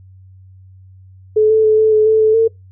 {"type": "tone with pitch steps", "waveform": "sine", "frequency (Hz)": [430.4, 438.3, 432.4, 436.6, 429.9, 438.4, 435.1, 451.2], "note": ["A4", "A4", "A4", "A4", "A4", "A4", "A4", "A4"], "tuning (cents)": [-38, -7, -30, -13, -40, -6, -19, 44], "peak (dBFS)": -8, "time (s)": [1.36, 2.48], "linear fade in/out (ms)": 10, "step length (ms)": 140, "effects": ["noise-tail reverb RT60 0.2 s tail -25 dB re dry", "added 94 Hz sine -39 dBFS peak until 2.71 s"]}